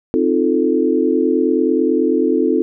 sine chord, F dominant seventh, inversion second, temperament equal with one note detuned, 261.6 / 311.1 / 350.4 / 440 Hz, C4 / Eb4 / F4 / A4, 0 / 0 / +6 / 0 cents, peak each -18 dBFS, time 0.14-2.62 s, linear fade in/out 0 ms, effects none

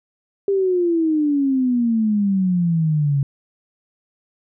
sine exponential sweep, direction down, 401.1 to 137 Hz, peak -15 dBFS, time 0.48-3.23 s, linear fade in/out 2 ms, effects none

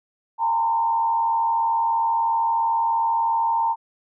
sine tone with frequency modulation, 915 Hz, A#5, 32 cents flat, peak -18 dBFS, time 0.38-3.76 s, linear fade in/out 50 ms, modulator 87 Hz, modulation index 0.61, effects none

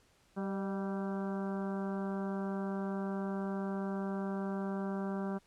harmonic tone with a mistuned harmonic, 194.7 Hz, G3, 12 cents flat, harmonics 1 / 2 / 3 / 4 / 5 / 6 / 7 / 8, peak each -35 / -41 / -45 / -47 / -49 / -51 / -52 / -53 dBFS, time 0.36-5.39 s, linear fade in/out 20 ms, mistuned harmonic 3, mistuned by +45 cents, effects pink hiss -68 dBFS RMS until 5.46 s + low-pass 10000 Hz 12 dB/octave

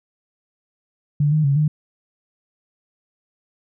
sine tone with pitch steps, 146.6 / 154.2 / 139.5 / 151.9 Hz, D3 / D#3 / C#3 / D#3, -3 / -15 / +11 / -41 cents, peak -14 dBFS, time 1.2-1.68 s, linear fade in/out 5 ms, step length 120 ms, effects none

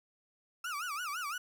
35% pulse tone with vibrato, 1298 Hz, E6, 27 cents flat, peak -34 dBFS, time 0.64-1.38 s, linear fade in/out 5 ms, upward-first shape sine, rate 5.9 Hz, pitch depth 230 cents each way, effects none

